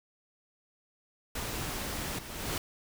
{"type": "noise", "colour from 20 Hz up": "pink", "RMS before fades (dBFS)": -36, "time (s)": [1.35, 2.19], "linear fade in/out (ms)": 5}
{"type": "noise with exponential growth", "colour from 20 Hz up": "pink", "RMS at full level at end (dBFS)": -32, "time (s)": [1.43, 2.58], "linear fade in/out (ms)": 2, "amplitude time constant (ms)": 250}
{"effects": []}